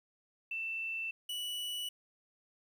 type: tone pair in turn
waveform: sine / 45% pulse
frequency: 2669 / 2950 Hz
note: E7 / F#7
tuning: +21 / -6 cents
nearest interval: major second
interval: 173 cents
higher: second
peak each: -35 / -36 dBFS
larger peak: first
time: 0.51-1.11 / 1.29-1.89 s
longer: neither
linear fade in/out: 5 ms
effects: 11-bit